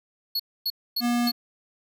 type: tone bursts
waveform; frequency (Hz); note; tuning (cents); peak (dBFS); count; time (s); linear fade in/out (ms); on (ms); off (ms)
square; 4364; C#8; -28; -24; 4; 0.35-1.314; 5; 46; 260
type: tone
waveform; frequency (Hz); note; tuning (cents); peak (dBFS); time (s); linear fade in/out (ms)
square; 240; B3; -49; -22; 1-1.32; 50
effects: none